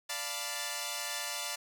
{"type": "chord", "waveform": "5% pulse", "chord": "B half-diminished seventh", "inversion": "first", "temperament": "equal", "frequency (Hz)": [587.3, 698.5, 880, 987.8], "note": ["D5", "F5", "A5", "B5"], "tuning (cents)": [0, 0, 0, 0], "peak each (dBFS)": -29, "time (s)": [0.09, 1.56], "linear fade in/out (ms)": 10, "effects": []}